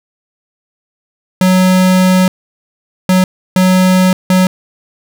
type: tone bursts at uneven times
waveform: square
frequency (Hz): 185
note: F#3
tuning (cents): 0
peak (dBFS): -7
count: 4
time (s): 1.41-2.28 / 3.09-3.24 / 3.56-4.13 / 4.3-4.47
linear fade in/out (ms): 2
effects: none